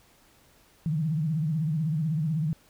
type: tone with vibrato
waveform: sine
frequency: 156.3 Hz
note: D#3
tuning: 8 cents sharp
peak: -24 dBFS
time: 0.86-2.53 s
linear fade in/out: 0 ms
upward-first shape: sine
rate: 16 Hz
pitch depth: 130 cents each way
effects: pink hiss -60 dBFS RMS until 2.69 s